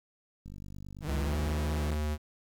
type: click train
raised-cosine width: 5 ms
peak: -33 dBFS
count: 53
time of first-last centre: 0.46-1.517 s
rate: 49.2 Hz
type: tone with vibrato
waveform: sawtooth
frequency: 155.56 Hz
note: D#3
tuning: in tune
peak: -32 dBFS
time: 1.01-1.97 s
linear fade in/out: 50 ms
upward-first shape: triangle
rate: 16 Hz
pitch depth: 150 cents each way
type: tone with pitch glide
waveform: square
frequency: 70.4 to 75.45 Hz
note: C#2 to D2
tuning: +27 to +47 cents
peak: -30 dBFS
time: 1.06-2.18 s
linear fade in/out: 50 ms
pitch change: +120 cents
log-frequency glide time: 1.22-1.37 s
effects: 10-bit